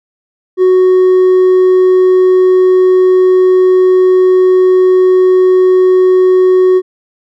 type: tone with hard clipping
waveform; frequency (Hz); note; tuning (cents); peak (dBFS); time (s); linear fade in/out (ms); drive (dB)
sine; 370; F#4; 0; -5; 0.57-6.82; 50; 2
effects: none